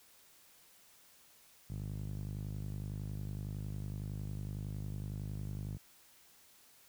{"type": "tone with band-pass filter", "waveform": "sawtooth", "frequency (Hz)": 50.9, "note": "G#1", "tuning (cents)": -34, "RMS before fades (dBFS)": -41, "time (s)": [1.69, 5.78], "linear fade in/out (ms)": 20, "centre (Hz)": 130, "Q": 2.1, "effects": ["white hiss -63 dBFS RMS until 6.88 s"]}